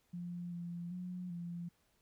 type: tone with pitch steps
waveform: sine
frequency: 174.8 / 172.5 / 180.3 / 172.3 Hz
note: F3 / F3 / F#3 / F3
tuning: +2 / -21 / -45 / -23 cents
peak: -40 dBFS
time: 0.13-1.69 s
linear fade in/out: 10 ms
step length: 390 ms
effects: pink hiss -75 dBFS RMS until 2.01 s